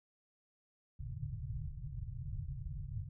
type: low-pass noise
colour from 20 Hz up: white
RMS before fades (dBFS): -42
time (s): 0.99-3.09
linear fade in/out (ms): 10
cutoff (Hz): 150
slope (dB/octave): 96
effects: none